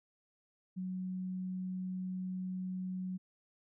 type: tone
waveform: sine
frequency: 185 Hz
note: F#3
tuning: in tune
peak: -36 dBFS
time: 0.76-3.18 s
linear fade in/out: 20 ms
effects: none